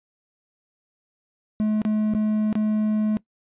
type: tone with dropouts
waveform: triangle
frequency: 214.1 Hz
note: A3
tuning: 47 cents flat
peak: -17 dBFS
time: 1.6-3.17 s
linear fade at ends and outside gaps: 0 ms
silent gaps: 1.818-1.851 / 2.137-2.149 / 2.528-2.554 s
effects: noise-tail reverb RT60 0.1 s tail -19 dB re dry + resampled to 8000 Hz